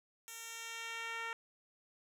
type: tone with band-pass filter sweep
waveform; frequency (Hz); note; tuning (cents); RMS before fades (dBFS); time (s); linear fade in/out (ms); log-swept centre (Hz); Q
10% pulse; 457.9; A#4; -31; -44; 0.28-1.33; 0; 9700 to 1600; 0.8
effects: none